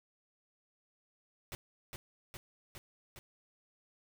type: noise with echo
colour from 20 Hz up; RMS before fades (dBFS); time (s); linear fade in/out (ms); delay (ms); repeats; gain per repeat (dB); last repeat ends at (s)
pink; -43; 1.52-1.55; 0; 410; 4; -2; 3.19
effects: none